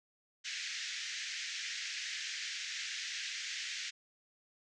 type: band-pass noise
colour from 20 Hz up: pink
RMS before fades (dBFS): -41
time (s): 0.44-3.91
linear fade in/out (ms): 20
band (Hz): 1700 to 6800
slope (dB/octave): 48
effects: none